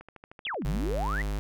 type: click train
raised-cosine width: 0.5 ms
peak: -31 dBFS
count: 9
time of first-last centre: 0.01-0.621 s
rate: 13.1 Hz
type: exponential two-way sweep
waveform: sine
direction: down then up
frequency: 3600 to 125.1 to 2069 Hz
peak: -30 dBFS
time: 0.45-1.22 s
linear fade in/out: 2 ms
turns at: 0.66 s
type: tone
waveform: square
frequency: 51 Hz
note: G#1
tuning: 31 cents flat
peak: -29 dBFS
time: 0.65-1.39 s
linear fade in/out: 0 ms
effects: none